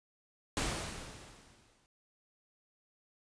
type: noise with exponential decay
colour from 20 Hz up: pink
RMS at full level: -32 dBFS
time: 0.57-1.86 s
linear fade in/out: 0 ms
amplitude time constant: 280 ms
effects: resampled to 22050 Hz